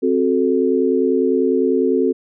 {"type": "chord", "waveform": "sine", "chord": "F# diminished", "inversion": "second", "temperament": "equal with one note detuned", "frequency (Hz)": [263.3, 370, 440], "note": ["C4", "F#4", "A4"], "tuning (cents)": [11, 0, 0], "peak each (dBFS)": -18, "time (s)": [0.02, 2.13], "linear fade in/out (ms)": 20, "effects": []}